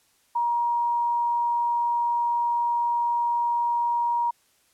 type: tone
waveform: sine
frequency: 948 Hz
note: A#5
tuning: 29 cents sharp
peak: -21 dBFS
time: 0.35-4.31 s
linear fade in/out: 10 ms
effects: white hiss -64 dBFS RMS until 4.73 s + low-pass 12000 Hz 12 dB/octave